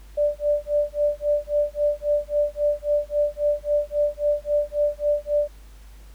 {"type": "tone with tremolo", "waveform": "sine", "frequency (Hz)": 588, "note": "D5", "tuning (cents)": 2, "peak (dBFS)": -16, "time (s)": [0.17, 5.48], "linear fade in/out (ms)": 10, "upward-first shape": "sine", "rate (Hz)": 3.7, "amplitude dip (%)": 100, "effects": ["added 50 Hz sine -42 dBFS peak until 6.14 s", "pink hiss -55 dBFS RMS until 6.14 s"]}